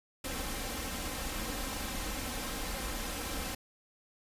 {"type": "noise with comb filter", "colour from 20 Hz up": "pink", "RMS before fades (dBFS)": -37, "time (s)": [0.24, 3.55], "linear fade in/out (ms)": 5, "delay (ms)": 3.8, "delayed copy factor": 0.6, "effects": ["resampled to 32000 Hz"]}